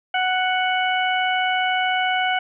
harmonic tone, 741 Hz, F#5, 2 cents sharp, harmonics 1 / 2 / 3 / 4, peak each -21 / -24 / -26 / -27 dBFS, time 0.14-2.39 s, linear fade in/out 5 ms, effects none

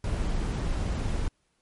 brown noise, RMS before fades -28 dBFS, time 0.04-1.28 s, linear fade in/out 2 ms, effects pink hiss -72 dBFS RMS until 1.61 s + MP3 48 kbps

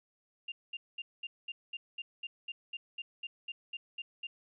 sine tone bursts, 2794 Hz, F7, in tune, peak -37 dBFS, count 16, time 0.48-4.27 s, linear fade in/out 5 ms, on 40 ms, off 210 ms, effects none

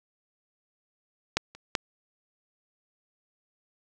clicks, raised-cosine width 0.2 ms, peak -6 / -28 / -7 dBFS, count 3, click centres 1.37 / 1.55 / 1.752 s, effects none

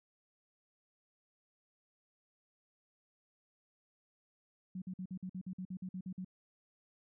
sine tone bursts, 185 Hz, F#3, in tune, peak -39 dBFS, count 13, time 4.75-6.247 s, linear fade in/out 5 ms, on 69 ms, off 50 ms, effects none

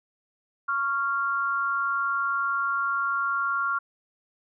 sine tone pair together, 1110.6 / 1390 Hz, C#6 / F6, +3 / -9 cents, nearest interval major third, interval 388 cents, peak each -28 / -25 dBFS, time 0.68-3.79 s, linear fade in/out 10 ms, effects none

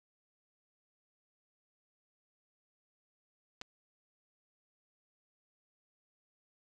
clicks, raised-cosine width 0.2 ms, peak -25 / -28 dBFS, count 2, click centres 3.614 / 3.618 s, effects none

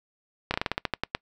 slowing click train, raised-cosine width 0.3 ms, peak -9 dBFS, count 11, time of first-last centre 0.51-1.15 s, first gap 30 ms, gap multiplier 1.16, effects noise-tail reverb RT60 0.1 s tail -26 dB re dry

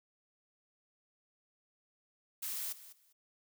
blue noise with echo, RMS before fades -39 dBFS, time 2.42-2.73 s, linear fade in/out 10 ms, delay 200 ms, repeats 2, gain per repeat -15 dB, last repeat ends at 3.13 s, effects none

